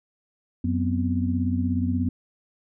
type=tone cluster; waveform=sine; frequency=90.5 / 183.9 / 245.7 / 262.4 Hz; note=F#2 / F#3 / B3 / C4; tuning=-38 / -10 / -9 / +5 cents; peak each=-25 / -31 / -25 / -31 dBFS; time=0.64-2.09 s; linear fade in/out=5 ms; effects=none